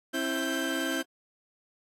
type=tone cluster; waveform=30% pulse; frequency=267.5 / 330 / 1568 Hz; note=C4 / E4 / G6; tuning=+38 / +2 / 0 cents; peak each=-30 dBFS; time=0.13-1.03 s; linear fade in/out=20 ms; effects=AAC 48 kbps